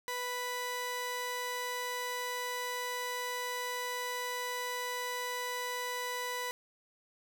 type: tone pair together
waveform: sawtooth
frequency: 493.9 / 987.8 Hz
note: B4 / B5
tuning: 0 / 0 cents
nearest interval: octave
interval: 1200 cents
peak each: -36 / -31 dBFS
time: 0.08-6.51 s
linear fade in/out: 0 ms
effects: none